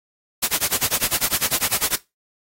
white noise with tremolo, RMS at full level -18 dBFS, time 0.42-1.96 s, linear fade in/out 10 ms, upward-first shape sine, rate 10 Hz, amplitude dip 100%, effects noise-tail reverb RT60 0.2 s tail -18 dB re dry + AAC 48 kbps

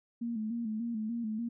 sine tone with vibrato, 225.4 Hz, A3, 42 cents sharp, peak -32 dBFS, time 0.21-1.49 s, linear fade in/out 10 ms, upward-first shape square, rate 3.4 Hz, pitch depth 69 cents each way, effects none

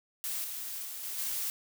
blue noise with level steps, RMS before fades -35 / -39 / -41 / -38 / -34 dBFS, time 0.24-1.5 s, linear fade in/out 0 ms, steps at 0.44 / 0.85 / 1.03 / 1.18 s, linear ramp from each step 5 ms, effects none

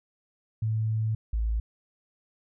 sine tone pair in turn, 110 / 55.16 Hz, A2 / A1, 0 / +5 cents, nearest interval octave, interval 1195 cents, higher first, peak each -24 dBFS, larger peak neither, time 0.62-1.15 / 1.33-1.6 s, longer first, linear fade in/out 5 ms, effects none

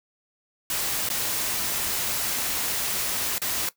white noise with dropouts, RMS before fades -27 dBFS, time 0.7-3.69 s, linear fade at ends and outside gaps 2 ms, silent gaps 1.089-1.1 / 3.382-3.417 s, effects noise-tail reverb RT60 0.1 s tail -17 dB re dry

